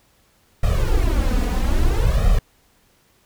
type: noise with flanger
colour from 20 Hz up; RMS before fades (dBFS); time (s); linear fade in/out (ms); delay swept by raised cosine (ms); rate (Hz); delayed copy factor
brown; -17; 0.63-2.39; 5; 1.6 to 4.1; 0.61; +1
effects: pink hiss -59 dBFS RMS until 3.25 s